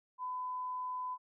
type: tone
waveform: sine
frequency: 1006 Hz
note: B5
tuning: 32 cents sharp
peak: -36 dBFS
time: 0.18-1.18 s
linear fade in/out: 50 ms
effects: none